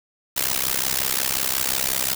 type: noise with amplitude modulation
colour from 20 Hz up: white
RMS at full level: -19 dBFS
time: 0.36-2.15 s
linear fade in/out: 10 ms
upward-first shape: sine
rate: 65.6 Hz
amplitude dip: 100%
effects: none